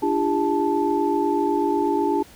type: tone cluster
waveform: sine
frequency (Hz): 294.7 / 342.8 / 403.2 / 876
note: D4 / F4 / G4 / A5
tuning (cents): +6 / -32 / +49 / -8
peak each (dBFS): -24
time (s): 0.02-2.23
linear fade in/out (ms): 10
effects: pink hiss -48 dBFS RMS until 2.35 s